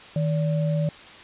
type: tone pair together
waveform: sine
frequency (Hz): 156.76 / 577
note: D#3 / D5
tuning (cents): +13 / -31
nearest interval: octave + major seventh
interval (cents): 2256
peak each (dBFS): -21 / -29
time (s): 0.16-0.89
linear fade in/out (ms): 2
effects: white hiss -44 dBFS RMS until 1.23 s + resampled to 8000 Hz